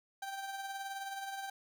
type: tone with tremolo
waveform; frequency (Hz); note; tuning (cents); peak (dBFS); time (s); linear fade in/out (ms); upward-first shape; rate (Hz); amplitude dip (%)
30% pulse; 783; G5; -2; -35; 0.22-1.5; 5; triangle; 19; 50
effects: none